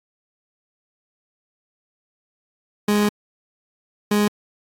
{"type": "tone bursts at uneven times", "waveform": "30% pulse", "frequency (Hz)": 207.6, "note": "G#3", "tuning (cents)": 0, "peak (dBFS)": -13, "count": 2, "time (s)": [[2.88, 3.09], [4.11, 4.28]], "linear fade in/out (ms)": 5, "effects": ["AAC 48 kbps"]}